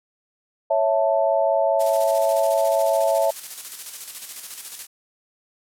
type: chord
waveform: sine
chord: A major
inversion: first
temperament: equal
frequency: 554.4 / 659.3 / 880 Hz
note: C#5 / E5 / A5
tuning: 0 / 0 / 0 cents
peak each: -21 / -19 / -25 dBFS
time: 0.7-3.31 s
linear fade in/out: 10 ms
type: noise with tremolo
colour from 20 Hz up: blue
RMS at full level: -31 dBFS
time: 1.79-4.87 s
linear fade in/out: 20 ms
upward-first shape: square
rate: 14 Hz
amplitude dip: 45%
effects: low-pass 12000 Hz 12 dB/octave